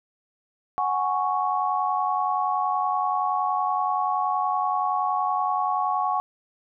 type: chord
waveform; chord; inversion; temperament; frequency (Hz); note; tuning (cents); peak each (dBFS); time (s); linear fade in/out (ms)
sine; F# suspended second; none; equal; 740 / 830.6 / 1108.7; F#5 / G#5 / C#6; 0 / 0 / 0; -26 / -27 / -25; 0.78-6.2; 0
effects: none